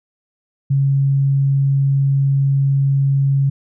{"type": "tone", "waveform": "sine", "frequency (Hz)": 137.8, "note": "C#3", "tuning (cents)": -10, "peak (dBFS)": -12, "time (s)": [0.7, 3.5], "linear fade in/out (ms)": 10, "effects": []}